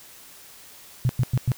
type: tone bursts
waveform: sine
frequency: 125.6 Hz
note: B2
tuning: 30 cents sharp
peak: -17 dBFS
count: 4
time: 1.05-1.518 s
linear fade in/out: 0 ms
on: 42 ms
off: 100 ms
effects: white hiss -47 dBFS RMS until 1.57 s